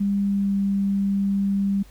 sine tone with pitch glide, 200 to 197.93 Hz, G3 to G3, +35 to +17 cents, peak -19 dBFS, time 0-1.83 s, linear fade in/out 10 ms, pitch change -18 cents, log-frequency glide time 0.21-0.56 s, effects added 50 Hz sine -45 dBFS peak until 1.9 s + pink hiss -54 dBFS RMS until 1.9 s

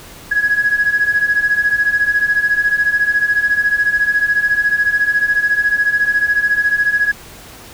sine beating tone pair, 1661.2 / 1675.2 Hz, G#6 / G#6, 0 / +15 cents, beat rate 14 Hz, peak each -16 / -13 dBFS, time 0.31-7.12 s, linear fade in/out 10 ms, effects tanh soft clip ceiling -5 dBFS + pink hiss -37 dBFS RMS until 7.73 s

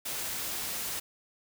white noise, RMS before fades -35 dBFS, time 0.05-1 s, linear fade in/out 10 ms, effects none

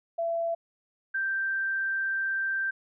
sine tone pair in turn, 671 / 1569 Hz, E5 / G6, +31 / +1 cents, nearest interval octave + minor third, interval 1470 cents, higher second, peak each -26 / -26 dBFS, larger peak neither, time 0.18-0.55 / 1.14-2.71 s, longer second, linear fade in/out 10 ms, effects none

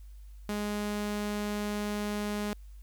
sawtooth tone, 207.7 Hz, G#3, in tune, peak -27 dBFS, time 0.49-2.53 s, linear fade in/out 0 ms, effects added 50 Hz sine -45 dBFS peak until 2.82 s + white hiss -68 dBFS RMS until 2.82 s

